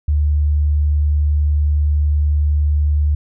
sine tone, 74.1 Hz, D2, 16 cents sharp, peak -12 dBFS, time 0.08-3.15 s, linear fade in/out 5 ms, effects none

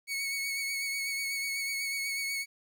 sawtooth tone with vibrato, 2217 Hz, C#7, in tune, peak -28 dBFS, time 0.07-2.46 s, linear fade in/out 50 ms, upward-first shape triangle, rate 8.1 Hz, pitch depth 30 cents each way, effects 11-bit

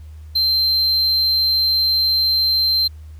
triangle tone, 4127 Hz, C8, 25 cents flat, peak -13 dBFS, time 0.35-2.88 s, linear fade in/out 10 ms, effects added 77 Hz sine -34 dBFS peak until 3.19 s + pink hiss -57 dBFS RMS until 3.19 s

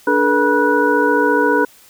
sine tone cluster, 291.1 / 428.6 / 483.1 / 968 / 1477 Hz, D4 / A4 / B4 / B5 / F#6, -15 / -45 / -38 / -35 / -3 cents, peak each -18 dBFS, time 0.07-1.65 s, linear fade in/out 5 ms, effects white hiss -47 dBFS RMS until 1.89 s

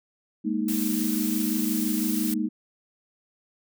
sine chord, Ab suspended second, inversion none, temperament just, 207.7 / 233.6 / 311.5 Hz, Ab3 / Bb3 / Eb4, 0 / +4 / +2 cents, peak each -28 dBFS, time 0.44-2.49 s, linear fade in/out 20 ms
blue noise, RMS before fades -32 dBFS, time 0.68-2.34 s, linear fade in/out 5 ms
effects none

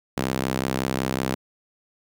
sawtooth tone with high-pass filter, 65.41 Hz, C2, in tune, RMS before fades -26 dBFS, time 0.17-1.35 s, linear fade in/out 5 ms, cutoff 190 Hz, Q 0.88, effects none

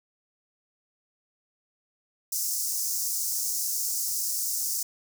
pink high-pass noise, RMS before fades -29 dBFS, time 2.32-4.83 s, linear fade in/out 5 ms, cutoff 5300 Hz, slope 48 dB/octave, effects none

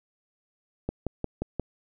click train, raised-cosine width 2 ms, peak -15 dBFS, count 5, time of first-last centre 0.89-1.597 s, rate 5.66 Hz, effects none

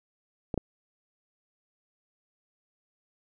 clicks, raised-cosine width 2 ms, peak -17 / -14 dBFS, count 2, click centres 0.542 / 0.577 s, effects none

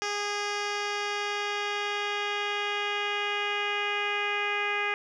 10% pulse tone with low-pass filter sweep, 410.9 Hz, G#4, 18 cents flat, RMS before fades -30 dBFS, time 0.02-4.94 s, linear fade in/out 0 ms, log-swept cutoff 5100 to 2400 Hz, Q 2.8, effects none

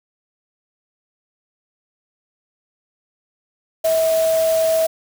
sine tone in noise, 647 Hz, E5, 32 cents flat, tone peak -14 dBFS, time 3.84-4.87 s, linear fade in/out 10 ms, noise white, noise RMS -29 dBFS, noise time 3.84-4.87 s, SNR +12 dB, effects none

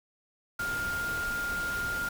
sine tone in noise, 1408 Hz, F6, 14 cents sharp, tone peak -30 dBFS, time 0.59-2.09 s, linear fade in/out 5 ms, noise pink, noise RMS -39 dBFS, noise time 0.59-2.09 s, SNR +6 dB, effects none

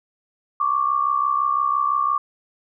sine tone pair together, 1108.1 / 1174 Hz, C#6 / D6, -1 / -1 cents, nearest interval minor second, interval 100 cents, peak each -21 / -20 dBFS, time 0.6-2.18 s, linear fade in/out 5 ms, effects none

